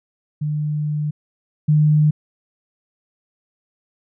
sine tone pair in turn, 150.1 / 151.49 Hz, D3 / D#3, +38 / -46 cents, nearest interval unison, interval 16 cents, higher second, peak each -19 / -11 dBFS, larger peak second, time 0.41-1.11 / 1.68-2.11 s, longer first, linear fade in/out 10 ms, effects none

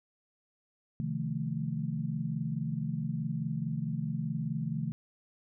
sine chord, F dominant seventh, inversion second, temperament equal, 130.81 / 155.56 / 174.61 / 220 Hz, C3 / Eb3 / F3 / A3, 0 / 0 / 0 / 0 cents, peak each -37 / -34 / -39 / -37 dBFS, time 1-4.92 s, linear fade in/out 0 ms, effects none

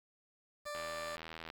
20% pulse tone, 590 Hz, D5, 8 cents sharp, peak -35 dBFS, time 0.65-1.17 s, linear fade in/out 20 ms
click train, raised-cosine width 0.3 ms, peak -29 dBFS, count 62, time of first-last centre 0.75-1.501 s, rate 81.2 Hz
effects low-pass 12000 Hz 12 dB/octave + 9-bit

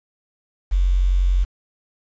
sine tone with quantisation, 45.62 Hz, F#1, 24 cents flat, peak -14 dBFS, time 0.71-1.45 s, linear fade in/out 20 ms, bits 7, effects resampled to 16000 Hz

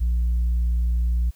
sine tone, 59.2 Hz, A#1, 27 cents sharp, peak -16 dBFS, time 0-1.31 s, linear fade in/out 20 ms, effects tanh soft clip ceiling -17 dBFS + white hiss -59 dBFS RMS until 1.35 s

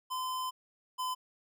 square tone pair in turn, 1024 / 1016.9 Hz, C6 / C6, -38 / -50 cents, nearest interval unison, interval 12 cents, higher first, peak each -34 / -33 dBFS, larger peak second, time 0.1-0.51 / 0.98-1.15 s, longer first, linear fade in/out 20 ms, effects none

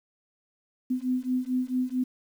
sine beating tone pair, 251.6 / 256.1 Hz, B3 / C4, +32 / -37 cents, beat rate 4.5 Hz, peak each -28 dBFS, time 0.9-2.04 s, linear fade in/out 10 ms, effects 9-bit

